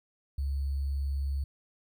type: tone with sample-and-hold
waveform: sine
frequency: 69.3 Hz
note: C#2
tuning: in tune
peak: -28 dBFS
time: 0.38-1.44 s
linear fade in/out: 5 ms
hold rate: 4410 Hz
effects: none